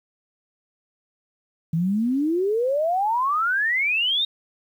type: exponential sweep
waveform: sine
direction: up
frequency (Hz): 157.5 to 3772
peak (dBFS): -19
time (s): 1.73-4.25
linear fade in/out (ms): 5
effects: 9-bit